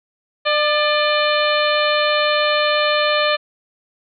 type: harmonic tone with a mistuned harmonic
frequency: 599 Hz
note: D5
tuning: 34 cents sharp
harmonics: 1 / 2 / 3 / 4 / 5 / 6 / 7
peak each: -18 / -21 / -23 / -24 / -25 / -26 / -26 dBFS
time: 0.45-3.37 s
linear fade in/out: 20 ms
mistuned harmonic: 3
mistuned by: -40 cents
effects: none